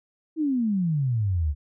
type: exponential sweep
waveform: sine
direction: down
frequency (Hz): 327.7 to 69.3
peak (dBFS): -21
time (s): 0.36-1.55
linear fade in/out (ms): 50
effects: none